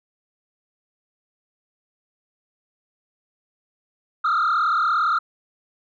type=tone with frequency modulation; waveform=sine; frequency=1310 Hz; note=E6; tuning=11 cents flat; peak=-15 dBFS; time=4.24-5.19 s; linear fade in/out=10 ms; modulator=37.4 Hz; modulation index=2.6; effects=tanh soft clip ceiling -16 dBFS